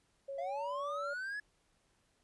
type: tone with pitch glide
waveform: sine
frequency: 550 to 572 Hz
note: C#5 to D5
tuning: -14 to -46 cents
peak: -39 dBFS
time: 0.28-1.14 s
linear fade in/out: 10 ms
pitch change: +68 cents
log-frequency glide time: 0.4-0.69 s
type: linear sweep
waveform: triangle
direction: up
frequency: 659.3 to 1714 Hz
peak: -36 dBFS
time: 0.38-1.4 s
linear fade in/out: 5 ms
effects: pink hiss -74 dBFS RMS until 2.23 s + resampled to 24000 Hz